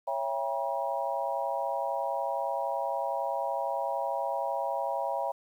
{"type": "chord", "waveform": "sine", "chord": "C# diminished seventh", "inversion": "none", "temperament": "just", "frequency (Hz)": [554.4, 665.2, 798.3, 957.9], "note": ["C#5", "E5", "G5", "Bb5"], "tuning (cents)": [0, 16, 31, 47], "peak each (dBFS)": -34, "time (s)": [0.07, 5.32], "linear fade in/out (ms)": 10, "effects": ["10-bit"]}